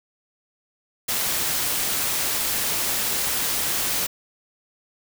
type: noise with amplitude modulation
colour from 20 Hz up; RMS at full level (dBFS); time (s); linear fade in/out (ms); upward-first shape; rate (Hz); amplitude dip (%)
white; -23; 1.08-4.07; 10; sine; 272; 25
effects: none